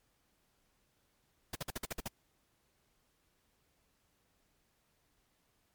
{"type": "noise bursts", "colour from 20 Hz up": "pink", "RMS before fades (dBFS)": -38, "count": 8, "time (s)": [1.53, 2.079], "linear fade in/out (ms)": 5, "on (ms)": 24, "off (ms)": 51, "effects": ["pink hiss -75 dBFS RMS until 5.74 s", "MP3 96 kbps"]}